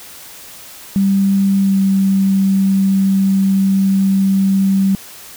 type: tone with pitch glide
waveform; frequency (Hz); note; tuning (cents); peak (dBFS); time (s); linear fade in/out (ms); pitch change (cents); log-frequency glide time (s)
sine; 196 to 193.86; G3 to G3; 0 to -19; -10; 0.96-4.95; 0; -19; 1.56-1.8
effects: white hiss -36 dBFS RMS until 5.36 s